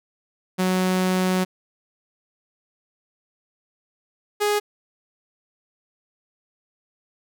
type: tone pair in turn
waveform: sawtooth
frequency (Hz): 185 / 415.3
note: F#3 / G#4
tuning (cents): 0 / 0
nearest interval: octave + major second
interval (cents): 1400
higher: second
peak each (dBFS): -15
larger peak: neither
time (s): 0.58-1.45 / 4.4-4.6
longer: first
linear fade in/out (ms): 20
effects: none